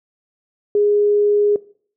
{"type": "tone", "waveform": "sine", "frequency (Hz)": 413.2, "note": "G#4", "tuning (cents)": -9, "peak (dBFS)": -12, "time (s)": [0.75, 1.56], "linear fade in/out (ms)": 2, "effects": ["noise-tail reverb RT60 0.5 s tail -19 dB re dry"]}